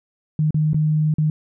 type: tone with dropouts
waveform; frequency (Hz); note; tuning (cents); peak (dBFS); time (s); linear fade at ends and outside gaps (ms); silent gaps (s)
sine; 153.8; D#3; -20; -15; 0.39-1.3; 2; 0.507-0.544 / 0.733-0.744 / 1.14-1.183
effects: none